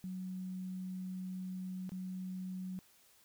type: tone with dropouts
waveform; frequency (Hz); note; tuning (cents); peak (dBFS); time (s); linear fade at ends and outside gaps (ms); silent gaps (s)
sine; 185.5; F#3; +5; -39; 0.04-2.79; 0; 1.893-1.919
effects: white hiss -66 dBFS RMS until 3.24 s